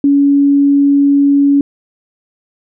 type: tone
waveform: sine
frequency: 282 Hz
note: C#4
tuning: 30 cents sharp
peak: -6 dBFS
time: 0.04-1.61 s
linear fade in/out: 2 ms
effects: none